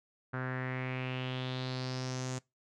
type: tone with low-pass filter sweep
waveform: sawtooth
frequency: 128.6 Hz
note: C3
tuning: 30 cents flat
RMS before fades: -37 dBFS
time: 0.33-2.39 s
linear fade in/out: 10 ms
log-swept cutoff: 1500 to 7100 Hz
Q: 4.3
effects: noise-tail reverb RT60 0.2 s tail -22 dB re dry